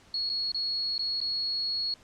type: tone with dropouts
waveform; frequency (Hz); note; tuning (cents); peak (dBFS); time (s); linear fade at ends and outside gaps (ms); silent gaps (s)
sine; 4335; C#8; -39; -27; 0.14-1.94; 2; 0.293-0.298 / 0.518-0.545 / 0.98-0.992 / 1.204-1.213
effects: pink hiss -57 dBFS RMS until 2.03 s + low-pass 7000 Hz 12 dB/octave

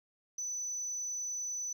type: tone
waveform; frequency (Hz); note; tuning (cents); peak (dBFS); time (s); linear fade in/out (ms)
sine; 5990; F#8; +20; -33; 0.38-1.73; 5
effects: tanh soft clip ceiling -33 dBFS

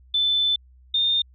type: tone pair in turn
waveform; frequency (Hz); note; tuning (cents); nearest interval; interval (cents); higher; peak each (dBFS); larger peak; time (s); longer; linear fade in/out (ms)
sine; 3520 / 3634; A7 / A#7; 0 / -45; minor second; 55; second; -18; neither; 0.14-0.56 / 0.94-1.22; first; 5
effects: added 63 Hz sine -49 dBFS peak until 1.34 s

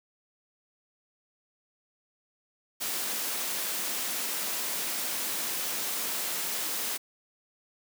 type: high-pass noise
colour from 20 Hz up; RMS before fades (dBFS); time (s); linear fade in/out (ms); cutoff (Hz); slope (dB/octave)
white; -32; 2.8-6.98; 20; 180; 24
effects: none

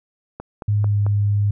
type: click train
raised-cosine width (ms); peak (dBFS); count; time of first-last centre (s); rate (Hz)
1; -17; 4; 0.4-1.065; 4.51
type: tone with pitch glide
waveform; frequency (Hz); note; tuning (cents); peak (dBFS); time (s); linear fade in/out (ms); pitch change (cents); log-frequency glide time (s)
sine; 103.83 to 102.4; G#2 to G#2; 0 to -24; -15; 0.68-1.51; 5; -24; 0.84-0.97
effects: none

